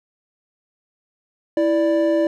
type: tone pair together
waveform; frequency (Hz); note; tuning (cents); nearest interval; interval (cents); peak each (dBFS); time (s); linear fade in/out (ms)
triangle; 329.6 / 587.3; E4 / D5; 0 / 0; minor seventh; 1000; -16; 1.57-2.27; 2
effects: none